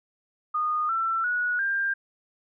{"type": "tone with pitch steps", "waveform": "sine", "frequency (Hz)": [1229, 1340.2, 1461.5, 1593.8], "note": ["D#6", "E6", "F#6", "G6"], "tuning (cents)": [-22, 28, -22, 28], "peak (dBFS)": -23, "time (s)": [0.54, 1.94], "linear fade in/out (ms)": 10, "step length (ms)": 350, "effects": []}